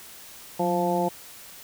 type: harmonic tone with a mistuned harmonic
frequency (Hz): 174.61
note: F3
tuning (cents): 0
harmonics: 1 / 2 / 3 / 4 / 5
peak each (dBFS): -28 / -28 / -28 / -28 / -28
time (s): 0.59-1.09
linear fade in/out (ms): 10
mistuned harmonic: 1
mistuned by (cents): +57
effects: white hiss -45 dBFS RMS until 1.63 s